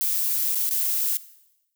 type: noise with dropouts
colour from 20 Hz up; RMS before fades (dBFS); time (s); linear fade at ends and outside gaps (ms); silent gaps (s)
violet; -24; 0.01-1.17; 0; 0.548-0.555 / 0.692-0.709
effects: noise-tail reverb RT60 0.9 s tail -17 dB re dry